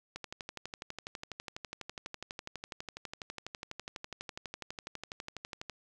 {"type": "click train", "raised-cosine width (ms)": 0.2, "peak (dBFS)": -23, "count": 68, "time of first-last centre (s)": [0.16, 5.697], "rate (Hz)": 12.1, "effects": []}